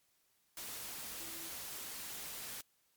sine tone in noise, 329.6 Hz, E4, in tune, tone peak -55 dBFS, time 1.2-1.49 s, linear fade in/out 2 ms, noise white, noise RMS -45 dBFS, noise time 0.57-2.61 s, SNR -13 dB, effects white hiss -75 dBFS RMS until 2.96 s + MP3 96 kbps

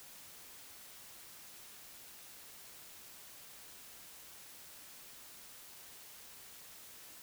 silence, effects white hiss -54 dBFS RMS until 7.22 s

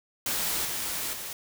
white noise with level steps, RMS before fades -29 / -32 / -37 dBFS, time 0.26-1.33 s, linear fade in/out 2 ms, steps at 0.65 / 1.13 s, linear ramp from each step 2 ms, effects none

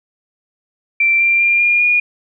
sine tone with pitch steps, 2349 / 2371 / 2393 / 2415 / 2437 Hz, D7 / D7 / D7 / D7 / D#7, 0 / +16 / +32 / +48 / -37 cents, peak -10 dBFS, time 1-2 s, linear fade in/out 5 ms, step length 200 ms, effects none

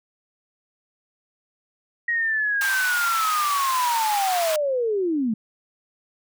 sine linear sweep, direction down, 1895 to 207.7 Hz, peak -20 dBFS, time 2.08-5.34 s, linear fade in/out 5 ms
pink high-pass noise, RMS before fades -29 dBFS, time 2.61-4.56 s, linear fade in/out 2 ms, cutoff 860 Hz, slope 48 dB/octave
effects none

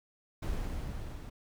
brown noise with level ramp, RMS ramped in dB -33 to -43 dBFS, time 0.42-1.3 s, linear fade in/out 10 ms, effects none

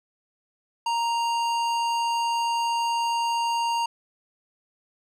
square tone with low-pass filter, 932.3 Hz, A#5, in tune, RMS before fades -25 dBFS, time 0.86-3.86 s, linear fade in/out 5 ms, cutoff 7500 Hz, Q 0.66, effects none

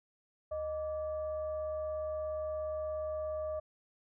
sine tone with frequency modulation, 619 Hz, D#5, 9 cents flat, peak -34 dBFS, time 0.51-3.6 s, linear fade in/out 10 ms, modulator 545 Hz, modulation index 0.4, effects none

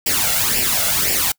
white noise with flanger, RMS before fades -18 dBFS, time 0.06-1.32 s, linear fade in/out 5 ms, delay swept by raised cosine 0.39 to 1.49 ms, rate 1.9 Hz, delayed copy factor +0.7, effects noise-tail reverb RT60 0.1 s tail -26 dB re dry

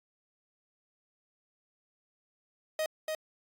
45% pulse tone with echo, 626 Hz, D#5, 10 cents sharp, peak -29 dBFS, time 2.79-2.86 s, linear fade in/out 2 ms, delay 290 ms, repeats 1, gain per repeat -3 dB, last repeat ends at 3.15 s, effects AAC 64 kbps

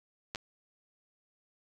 clicks, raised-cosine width 0.2 ms, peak -20 dBFS, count 2, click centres 0.349 / 0.358 s, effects none

